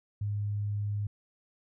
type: tone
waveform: sine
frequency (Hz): 103.1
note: G#2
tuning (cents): -12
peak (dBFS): -29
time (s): 0.21-1.07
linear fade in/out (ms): 5
effects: none